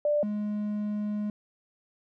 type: tone pair in turn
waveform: sine / triangle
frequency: 591 / 209 Hz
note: D5 / G#3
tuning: +11 / +11 cents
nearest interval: octave + tritone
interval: 1800 cents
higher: first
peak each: -22 / -26 dBFS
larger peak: first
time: 0.05-0.23 / 0.23-1.3 s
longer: second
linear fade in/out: 2 ms
effects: none